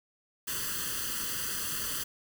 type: noise with comb filter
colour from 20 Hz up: white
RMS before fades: -34 dBFS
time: 0.47-2.04 s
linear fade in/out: 10 ms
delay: 0.65 ms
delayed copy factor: +0.9
effects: none